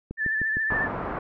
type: click train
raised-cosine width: 3 ms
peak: -20 dBFS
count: 5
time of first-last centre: 0.11-0.723 s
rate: 6.53 Hz
type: tone with vibrato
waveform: sine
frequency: 1760 Hz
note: A6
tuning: in tune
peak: -23 dBFS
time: 0.17-0.89 s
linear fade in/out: 50 ms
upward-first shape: sine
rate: 14 Hz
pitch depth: 36 cents each way
type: low-pass noise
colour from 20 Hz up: white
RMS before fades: -31 dBFS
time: 0.7-1.19 s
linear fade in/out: 5 ms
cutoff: 1300 Hz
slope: 24 dB/octave
effects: none